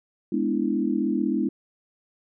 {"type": "chord", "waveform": "sine", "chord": "E dominant seventh", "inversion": "first", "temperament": "equal", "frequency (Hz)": [207.7, 246.9, 293.7, 329.6], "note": ["G#3", "B3", "D4", "E4"], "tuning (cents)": [0, 0, 0, 0], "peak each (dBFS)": -27, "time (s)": [0.32, 1.49], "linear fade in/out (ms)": 5, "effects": []}